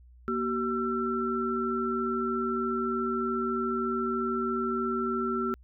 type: tone cluster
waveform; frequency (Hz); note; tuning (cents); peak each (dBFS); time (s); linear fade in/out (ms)
sine; 237.5 / 380.7 / 1343; A#3 / F#4 / E6; +33 / +49 / +32; -31; 0.28-5.54; 0
effects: added 61 Hz sine -51 dBFS peak until 5.63 s